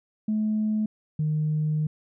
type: tone pair in turn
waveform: sine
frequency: 215 / 153.31 Hz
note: A3 / D#3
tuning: -40 / -25 cents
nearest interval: tritone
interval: 585 cents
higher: first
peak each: -21 dBFS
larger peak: neither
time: 0.28-0.86 / 1.19-1.87 s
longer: second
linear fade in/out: 5 ms
effects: tanh soft clip ceiling -18 dBFS